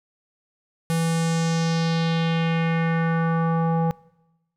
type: tone with low-pass filter sweep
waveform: square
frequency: 164.81 Hz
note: E3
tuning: in tune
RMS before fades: -22 dBFS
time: 0.9-3.91 s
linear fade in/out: 0 ms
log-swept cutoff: 11000 to 800 Hz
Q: 2.2
effects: noise-tail reverb RT60 1.0 s tail -23 dB re dry